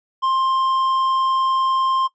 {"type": "tone with hard clipping", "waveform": "sine", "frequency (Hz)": 1055, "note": "C6", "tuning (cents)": 14, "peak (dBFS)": -18, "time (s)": [0.22, 2.08], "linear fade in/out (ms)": 20, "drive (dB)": 6, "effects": ["noise-tail reverb RT60 0.1 s tail -18 dB re dry", "resampled to 16000 Hz"]}